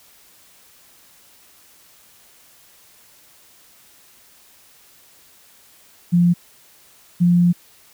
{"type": "tone pair in turn", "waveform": "sine", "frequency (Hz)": [174.2, 174.94], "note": ["F3", "F3"], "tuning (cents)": [-4, 3], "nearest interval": "unison", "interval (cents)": 7, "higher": "second", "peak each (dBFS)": -11, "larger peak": "neither", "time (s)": [[6.12, 6.34], [7.2, 7.53]], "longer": "second", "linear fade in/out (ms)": 20, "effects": ["white hiss -51 dBFS RMS until 7.93 s"]}